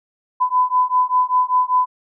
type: beating tone pair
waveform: sine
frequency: 1002 / 1007.1 Hz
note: B5 / B5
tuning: +25 / +34 cents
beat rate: 5.1 Hz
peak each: -17 dBFS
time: 0.4-1.86 s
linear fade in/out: 20 ms
effects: none